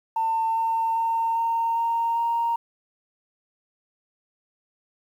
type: tone with pitch steps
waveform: sine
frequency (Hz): 899 / 905.3 / 911.5 / 917.9 / 924.3 / 930.7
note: A5 / A5 / A#5 / A#5 / A#5 / A#5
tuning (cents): +37 / +49 / -39 / -27 / -15 / -3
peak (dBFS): -20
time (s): 0.16-2.56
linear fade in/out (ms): 5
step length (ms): 400
effects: tanh soft clip ceiling -16 dBFS + 9-bit